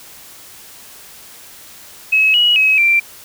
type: tone with pitch steps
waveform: sine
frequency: 2571 / 2911 / 2555 / 2357 Hz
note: E7 / F#7 / D#7 / D7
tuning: -44 / -29 / +45 / +6 cents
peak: -9 dBFS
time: 2.12-3 s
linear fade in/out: 10 ms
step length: 220 ms
effects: white hiss -39 dBFS RMS until 3.24 s